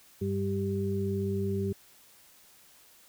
harmonic tone, 98 Hz, G2, in tune, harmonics 1 / 2 / 4, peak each -32 / -32 / -32 dBFS, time 0.21-1.73 s, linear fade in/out 10 ms, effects white hiss -58 dBFS RMS until 3.08 s

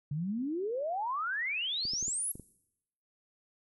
sine exponential sweep, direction up, 138.59 to 11500 Hz, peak -31 dBFS, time 0.11-2.32 s, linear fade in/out 5 ms
clicks, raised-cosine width 3 ms, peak -33 dBFS, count 6, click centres 1.853 / 1.935 / 2.027 / 2.081 / 2.355 / 2.397 s
effects noise-tail reverb RT60 0.8 s tail -20 dB re dry

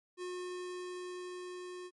square tone with level ramp, 361.1 Hz, F#4, 42 cents flat, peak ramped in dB -39 to -44 dBFS, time 0.17-1.91 s, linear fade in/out 50 ms, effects MP3 48 kbps

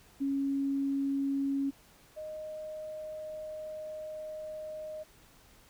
sine tone pair in turn, 275.9 / 619.4 Hz, C#4 / D#5, -8 / -8 cents, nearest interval octave + major second, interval 1400 cents, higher second, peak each -28 / -38 dBFS, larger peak first, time 0.2-1.71 / 2.16-5.04 s, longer second, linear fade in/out 20 ms, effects pink hiss -60 dBFS RMS until 5.69 s

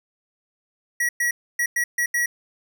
square tone bursts at uneven times, 1920 Hz, B6, 49 cents flat, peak -20 dBFS, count 6, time 1-1.09 / 1.2-1.31 / 1.59-1.66 / 1.76-1.84 / 1.98-2.06 / 2.14-2.26 s, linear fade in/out 5 ms, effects none

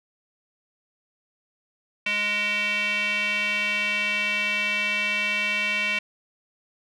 square tone with band-pass filter, 207.7 Hz, G#3, in tune, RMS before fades -25 dBFS, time 2.06-5.99 s, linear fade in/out 5 ms, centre 2500 Hz, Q 7.5, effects none

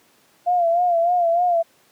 sine tone with vibrato, 693 Hz, F5, 14 cents flat, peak -15 dBFS, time 0.46-1.63 s, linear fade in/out 20 ms, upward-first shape sine, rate 3.3 Hz, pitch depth 66 cents each way, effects pink hiss -57 dBFS RMS until 1.91 s + high-pass 200 Hz 12 dB/octave

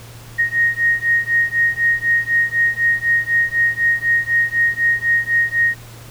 sine beating tone pair, 1864.7 / 1868.7 Hz, A#6 / A#6, 0 / +4 cents, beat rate 4 Hz, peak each -17 dBFS, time 0.38-5.75 s, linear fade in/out 20 ms, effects added 116 Hz sine -37 dBFS peak until 6.1 s + pink hiss -41 dBFS RMS until 6.1 s

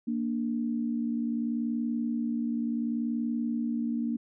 sine tone pair together, 233 / 293.7 Hz, A#3 / D4, -1 / 0 cents, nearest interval major third, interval 401 cents, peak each -28 / -34 dBFS, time 0.07-4.17 s, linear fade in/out 10 ms, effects none

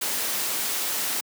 white noise, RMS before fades -27 dBFS, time 0.01-1.21 s, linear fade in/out 10 ms, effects high-pass 200 Hz 12 dB/octave

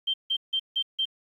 sine tone bursts, 3143 Hz, G7, 4 cents sharp, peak -23 dBFS, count 5, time 0.07-1.055 s, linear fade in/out 10 ms, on 69 ms, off 160 ms, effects 10-bit

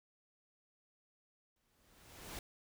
pink noise with exponential growth, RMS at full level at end -44 dBFS, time 1.56-2.39 s, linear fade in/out 2 ms, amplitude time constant 180 ms, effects none

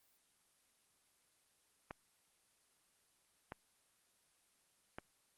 clicks, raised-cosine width 0.5 ms, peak -29 dBFS, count 3, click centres 1.909 / 3.521 / 4.985 s, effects white hiss -74 dBFS RMS until 5.37 s + Opus 24 kbps

